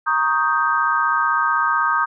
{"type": "chord", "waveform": "sine", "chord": "Eb dominant seventh", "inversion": "second", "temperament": "equal", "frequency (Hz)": [932.3, 1108.7, 1244.5, 1568], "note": ["Bb5", "Db6", "Eb6", "G6"], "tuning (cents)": [0, 0, 0, 0], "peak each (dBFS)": [-23, -24, -19, -21], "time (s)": [0.06, 2.06], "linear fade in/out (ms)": 20, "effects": []}